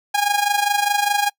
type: tone with amplitude modulation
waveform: sawtooth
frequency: 818 Hz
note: G#5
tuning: 26 cents flat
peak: -10 dBFS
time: 0.14-1.3 s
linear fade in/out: 10 ms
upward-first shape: sine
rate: 24.9 Hz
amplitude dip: 70%
effects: noise-tail reverb RT60 0.1 s tail -25 dB re dry